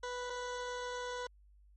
20% pulse tone pair in turn, 493.4 / 493.4 Hz, B4 / B4, -2 / -2 cents, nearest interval unison, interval 0 cents, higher neither, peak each -33 / -33 dBFS, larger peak neither, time 0.03-0.3 / 0.3-1.27 s, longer second, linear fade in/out 5 ms, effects added 50 Hz sine -59 dBFS peak until 1.76 s + MP3 32 kbps

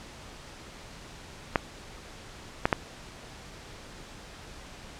clicks, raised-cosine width 0.5 ms, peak -6 dBFS, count 3, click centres 1.558 / 2.655 / 2.728 s, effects pink hiss -46 dBFS RMS until 4.99 s + low-pass 7000 Hz 12 dB/octave

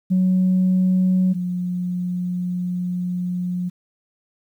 sine tone pair in turn, 185 / 179.22 Hz, F#3 / F3, 0 / +45 cents, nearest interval minor second, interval 55 cents, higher first, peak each -13 / -21 dBFS, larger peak first, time 0.1-1.34 / 1.34-3.7 s, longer second, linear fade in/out 20 ms, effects tanh soft clip ceiling -11 dBFS + 9-bit

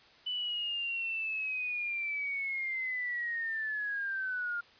sine linear sweep, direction down, 2996 to 1400 Hz, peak -32 dBFS, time 0.26-4.61 s, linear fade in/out 10 ms, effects white hiss -59 dBFS RMS until 4.79 s + resampled to 11025 Hz

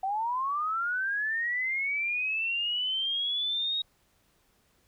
sine linear sweep, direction up, 747 to 3787 Hz, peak -27 dBFS, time 0.03-3.82 s, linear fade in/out 5 ms, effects pink hiss -68 dBFS RMS until 4.87 s

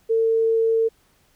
sine tone, 451 Hz, A4, 43 cents sharp, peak -16 dBFS, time 0.09-0.89 s, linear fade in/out 20 ms, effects pink hiss -61 dBFS RMS until 1.35 s

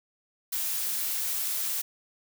blue noise, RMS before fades -30 dBFS, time 0.52-1.82 s, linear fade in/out 10 ms, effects none

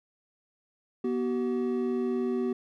triangle tone pair together, 243.5 / 380 Hz, B3 / F#4, -24 / +46 cents, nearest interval minor sixth, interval 770 cents, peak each -27 dBFS, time 1.04-2.53 s, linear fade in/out 5 ms, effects none

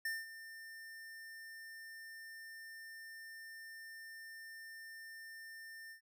square tone with ADSR envelope, 1800 Hz, A6, 39 cents sharp, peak -36 dBFS, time 0.05-6.01 s, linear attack 4 ms, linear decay 200 ms, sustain -14 dB, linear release 100 ms, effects none

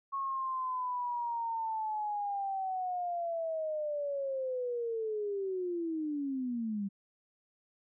sine linear sweep, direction down, 1100 to 193.4 Hz, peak -32 dBFS, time 0.12-6.89 s, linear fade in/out 20 ms, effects none

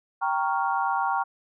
sine chord, G half-diminished seventh, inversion none, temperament equal, 784 / 932.3 / 1108.7 / 1396.9 Hz, G5 / Bb5 / Db6 / F6, 0 / 0 / 0 / 0 cents, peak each -27 / -27 / -29 / -31 dBFS, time 0.21-1.24 s, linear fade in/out 20 ms, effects none

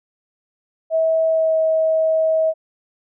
sine tone with pitch glide, 646 to 639.3 Hz, E5 to D#5, -35 to +47 cents, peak -14 dBFS, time 0.9-2.54 s, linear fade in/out 50 ms, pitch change -18 cents, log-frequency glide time 1.27-1.57 s, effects none

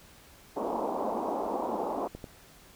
white band-pass noise, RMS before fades -32 dBFS, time 0.56-2.08 s, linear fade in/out 10 ms, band 210 to 1000 Hz, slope 48 dB/octave
clicks, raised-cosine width 2 ms, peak -26 dBFS, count 2, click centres 2.15 / 2.242 s
effects pink hiss -55 dBFS RMS until 2.75 s

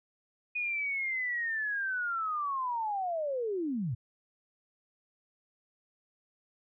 sine linear sweep, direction down, 2482 to 104.2 Hz, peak -30 dBFS, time 0.55-3.95 s, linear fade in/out 10 ms, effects none

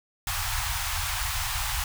pink band-stop noise, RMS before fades -29 dBFS, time 0.27-1.84 s, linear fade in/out 2 ms, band 110 to 770 Hz, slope 48 dB/octave, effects none

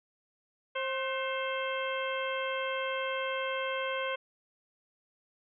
harmonic tone with a mistuned harmonic, 530 Hz, C5, 22 cents sharp, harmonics 1 / 2 / 3 / 4 / 5 / 6, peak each -34 / -37 / -39 / -40 / -41 / -42 dBFS, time 0.75-4.16 s, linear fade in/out 10 ms, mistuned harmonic 3, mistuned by -64 cents, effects none

